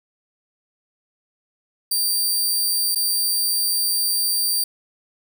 15% pulse tone with dropouts, 4679 Hz, D8, 7 cents flat, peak -12 dBFS, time 1.91-4.64 s, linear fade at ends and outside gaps 5 ms, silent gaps 2.949-2.957 s, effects none

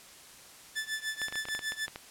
sawtooth tone with tremolo, 1750 Hz, A6, 10 cents flat, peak -26 dBFS, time 0.75-1.87 s, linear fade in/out 20 ms, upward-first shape triangle, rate 6.7 Hz, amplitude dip 95%
clicks, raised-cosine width 0.3 ms, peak -23 dBFS, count 11, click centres 1.217 / 1.284 / 1.325 / 1.356 / 1.454 / 1.486 / 1.55 / 1.592 / 1.721 / 1.881 / 1.959 s
effects white hiss -52 dBFS RMS until 2.1 s + low-pass 11000 Hz 12 dB/octave

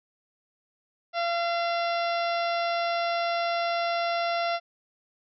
harmonic tone with a mistuned harmonic, 684 Hz, F5, 36 cents flat, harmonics 1 / 2 / 3 / 4 / 5 / 6 / 7 / 8, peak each -26 / -32 / -36 / -38 / -40 / -42 / -43 / -44 dBFS, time 1.13-4.6 s, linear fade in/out 50 ms, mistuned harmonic 5, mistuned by +21 cents, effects none

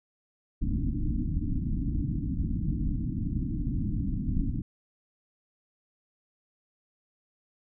pink low-pass noise, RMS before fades -29 dBFS, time 0.61-4.62 s, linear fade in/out 10 ms, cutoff 310 Hz, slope 96 dB/octave, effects none

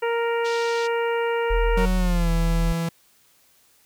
harmonic tone, 466.2 Hz, A#4, in tune, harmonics 1 / 2 / 3 / 4 / 5 / 6, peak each -22 / -28 / -32 / -34 / -36 / -38 dBFS, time 0.02-1.86 s, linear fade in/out 10 ms
pink band-pass noise, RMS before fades -38 dBFS, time 0.44-0.88 s, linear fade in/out 20 ms, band 3300 to 5900 Hz, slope 24 dB/octave
sine tone, 41.2 Hz, E1, in tune, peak -19 dBFS, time 1.5-2.73 s, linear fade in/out 10 ms
45% pulse tone with pitch glide, 185 to 166.73 Hz, F#3 to E3, 0 to +20 cents, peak -23 dBFS, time 1.77-2.89 s, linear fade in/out 5 ms, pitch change -180 cents, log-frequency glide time 1.97-2.3 s
effects white hiss -59 dBFS RMS until 3.85 s

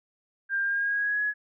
sine tone with pitch glide, 1595 to 1684 Hz, G6 to G#6, +30 to +24 cents, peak -24 dBFS, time 0.49-1.34 s, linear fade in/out 50 ms, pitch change +94 cents, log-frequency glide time 0.62-1.23 s, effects none

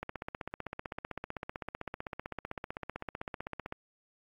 click train, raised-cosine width 0.5 ms, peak -22 dBFS, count 59, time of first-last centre 0.03-3.724 s, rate 15.7 Hz, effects AAC 48 kbps

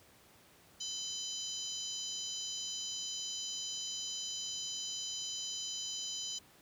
harmonic tone with a mistuned harmonic, 998 Hz, B5, 18 cents sharp, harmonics 3 / 4 / 5 / 6 / 7, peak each -43 / -45 / -46 / -45 / -44 dBFS, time 0.8-6.39 s, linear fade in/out 10 ms, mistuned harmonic 3, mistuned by +34 cents, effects pink hiss -62 dBFS RMS until 6.61 s + high-pass 80 Hz 12 dB/octave

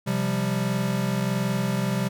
square chord, C suspended fourth, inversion none, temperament equal, 130.81 / 174.61 / 196 Hz, C3 / F3 / G3, 0 / 0 / 0 cents, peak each -28 / -30 / -27 dBFS, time 0.06-2.09 s, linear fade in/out 20 ms, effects none

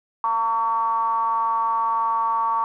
triangle ring-modulated tone, 110.8 Hz, A2, 13 cents sharp, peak -14 dBFS, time 0.24-2.64 s, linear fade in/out 0 ms, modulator 1020 Hz, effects none

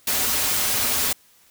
white noise with comb filter, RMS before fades -22 dBFS, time 0.07-1.13 s, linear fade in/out 5 ms, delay 5.9 ms, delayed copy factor -0.6, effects white hiss -56 dBFS RMS until 1.5 s

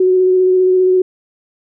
sine tone with vibrato, 370 Hz, F#4, in tune, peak -8 dBFS, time 0-1.02 s, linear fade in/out 5 ms, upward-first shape square, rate 15 Hz, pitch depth 12 cents each way, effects none

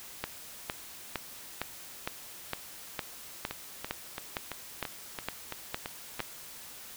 two click trains, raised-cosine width 0.3 ms, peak -15 / -19 dBFS, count 14 / 9, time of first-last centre 0.24-6.203 / 3.51-6.195 s, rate 2.18 / 2.98 Hz, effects white hiss -47 dBFS RMS until 6.96 s

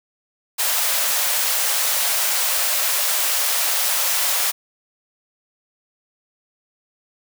white high-pass noise, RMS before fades -20 dBFS, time 0.58-4.52 s, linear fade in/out 20 ms, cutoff 510 Hz, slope 48 dB/octave, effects none

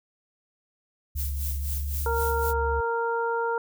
sine tone with pitch glide, 70.5 to 71.98 Hz, C#2 to D2, +30 to -34 cents, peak -27 dBFS, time 1.15-2.81 s, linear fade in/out 10 ms, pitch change +36 cents, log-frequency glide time 1.63-2.3 s
violet noise with tremolo, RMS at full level -33 dBFS, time 1.15-2.54 s, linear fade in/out 50 ms, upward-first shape sine, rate 3.9 Hz, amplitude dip 70%
harmonic tone, 463.9 Hz, A#4, 8 cents flat, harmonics 1 / 2 / 3, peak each -27 / -28 / -31 dBFS, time 2.06-3.58 s, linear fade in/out 2 ms
effects none

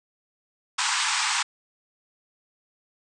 pink band-pass noise, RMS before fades -25 dBFS, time 0.78-1.43 s, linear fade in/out 10 ms, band 830 to 8800 Hz, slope 96 dB/octave, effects none

